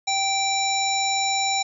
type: harmonic tone with a mistuned harmonic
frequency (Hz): 780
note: G5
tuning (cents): -9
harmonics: 1 / 3 / 5 / 7 / 9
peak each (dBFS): -24 / -28 / -26 / -32 / -28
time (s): 0.07-1.63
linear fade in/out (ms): 10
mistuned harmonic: 5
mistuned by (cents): +19
effects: none